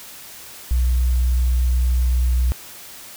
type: tone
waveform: sine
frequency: 61.74 Hz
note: B1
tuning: in tune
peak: -13 dBFS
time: 0.71-2.52 s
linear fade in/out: 0 ms
effects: tanh soft clip ceiling -12 dBFS + white hiss -39 dBFS RMS until 3.16 s